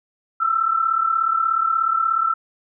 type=tone pair together; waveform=sine; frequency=1304.3 / 1341 Hz; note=E6 / E6; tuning=-19 / +29 cents; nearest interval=unison; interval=48 cents; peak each=-22 / -18 dBFS; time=0.4-2.34 s; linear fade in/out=10 ms; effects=none